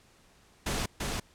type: noise with echo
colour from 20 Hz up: pink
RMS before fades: -31 dBFS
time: 0.66-0.86 s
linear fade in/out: 5 ms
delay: 340 ms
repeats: 1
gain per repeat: -2 dB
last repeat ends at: 1.2 s
effects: pink hiss -61 dBFS RMS until 1.34 s + low-pass 10000 Hz 12 dB/octave